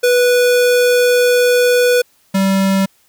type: tone pair in turn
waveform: square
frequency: 491.4 / 193.61 Hz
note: B4 / G3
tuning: -9 / -21 cents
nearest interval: octave + major third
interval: 1612 cents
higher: first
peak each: -10 / -12 dBFS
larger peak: first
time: 0.03-2.02 / 2.34-2.86 s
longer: first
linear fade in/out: 10 ms
effects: white hiss -55 dBFS RMS until 3.08 s